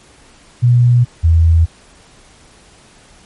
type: tone pair in turn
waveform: sine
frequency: 121.7 / 82.22 Hz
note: B2 / E2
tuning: -25 / -4 cents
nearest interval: perfect fifth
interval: 679 cents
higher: first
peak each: -6 dBFS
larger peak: neither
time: 0.62-1.05 / 1.23-1.66 s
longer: neither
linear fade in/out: 20 ms
effects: pink hiss -45 dBFS RMS until 3.25 s + MP3 48 kbps